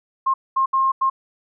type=tone bursts at uneven times; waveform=sine; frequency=1067 Hz; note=C6; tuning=34 cents sharp; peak=-15 dBFS; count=4; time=0.26-0.34 / 0.56-0.66 / 0.73-0.92 / 1.01-1.1 s; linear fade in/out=10 ms; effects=none